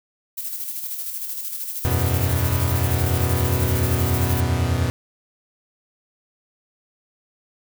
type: noise with tremolo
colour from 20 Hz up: violet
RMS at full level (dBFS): -28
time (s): 0.37-4.41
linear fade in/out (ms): 10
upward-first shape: square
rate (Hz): 13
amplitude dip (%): 40
type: chord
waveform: 45% pulse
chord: E suspended second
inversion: none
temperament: equal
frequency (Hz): 82.41 / 92.5 / 123.47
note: E2 / F#2 / B2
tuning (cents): 0 / 0 / 0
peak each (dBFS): -23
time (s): 1.85-4.9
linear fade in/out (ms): 0
effects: none